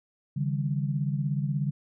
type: tone cluster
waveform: sine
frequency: 141.7 / 158.3 / 198.1 Hz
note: C#3 / D#3 / G3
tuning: +38 / +30 / +18 cents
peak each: -27 / -32 / -33 dBFS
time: 0.36-1.71 s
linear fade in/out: 10 ms
effects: none